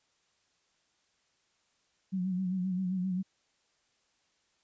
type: tone with vibrato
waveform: sine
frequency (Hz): 185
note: F#3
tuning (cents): 0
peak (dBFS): -29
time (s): 2.12-3.23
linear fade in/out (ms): 20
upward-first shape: sine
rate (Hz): 7.6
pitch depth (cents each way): 56
effects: white hiss -73 dBFS RMS until 4.63 s + resampled to 16000 Hz